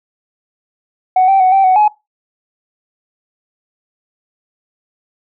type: tone with pitch steps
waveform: sine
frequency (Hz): 744 / 777 / 744 / 777 / 746 / 844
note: F#5 / G5 / F#5 / G5 / F#5 / G#5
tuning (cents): +9 / -16 / +9 / -16 / +14 / +28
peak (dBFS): -5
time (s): 1.16-1.88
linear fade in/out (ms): 5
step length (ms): 120
effects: noise-tail reverb RT60 0.2 s tail -20 dB re dry + tanh soft clip ceiling -4 dBFS